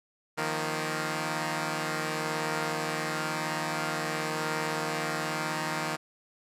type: chord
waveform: 5% pulse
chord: Eb suspended second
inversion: none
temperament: equal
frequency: 155.56 / 174.61 / 233.1 Hz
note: Eb3 / F3 / Bb3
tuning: 0 / 0 / 0 cents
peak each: -20 / -25 / -25 dBFS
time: 0.37-5.97 s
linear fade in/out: 20 ms
effects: low-pass 11000 Hz 12 dB/octave